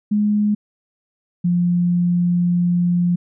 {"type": "tone pair in turn", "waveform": "sine", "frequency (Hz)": [208.7, 175.5], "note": ["G#3", "F3"], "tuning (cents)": [9, 9], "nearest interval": "minor third", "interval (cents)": 300, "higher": "first", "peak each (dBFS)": -14, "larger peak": "neither", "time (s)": [[0.11, 0.55], [1.44, 3.16]], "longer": "second", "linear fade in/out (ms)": 10, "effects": []}